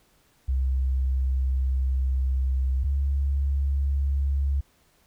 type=tone pair in turn; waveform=sine; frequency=65.41 / 69.3 Hz; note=C2 / C#2; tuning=0 / 0 cents; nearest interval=minor second; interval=100 cents; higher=second; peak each=-21 dBFS; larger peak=neither; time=0.48-2.84 / 2.84-4.61 s; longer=first; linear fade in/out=10 ms; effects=pink hiss -63 dBFS RMS until 5.06 s